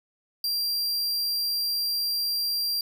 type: tone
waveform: 45% pulse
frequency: 4744 Hz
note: D8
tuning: 17 cents sharp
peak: -24 dBFS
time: 0.44-2.81 s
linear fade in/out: 2 ms
effects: none